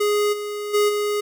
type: tone with level steps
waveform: square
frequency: 415.3 Hz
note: G#4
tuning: in tune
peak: -18 / -27 / -16 / -21 dBFS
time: 0-1.21 s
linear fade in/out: 10 ms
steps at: 0.32 / 0.73 / 0.88 s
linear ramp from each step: 20 ms
effects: none